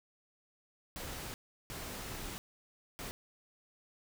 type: noise bursts at uneven times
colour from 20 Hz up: pink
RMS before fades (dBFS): -43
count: 3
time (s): 0.96-1.34 / 1.7-2.38 / 2.99-3.11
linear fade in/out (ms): 0
effects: none